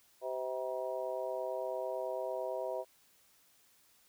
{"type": "harmonic tone with a mistuned harmonic", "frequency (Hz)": 129, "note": "C3", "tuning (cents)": -24, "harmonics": [3, 4, 5, 6, 7], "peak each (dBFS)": [-43, -39, -38, -50, -45], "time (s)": [0.21, 2.85], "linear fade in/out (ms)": 50, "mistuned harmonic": 7, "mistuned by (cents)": 91, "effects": ["white hiss -67 dBFS RMS until 4.08 s"]}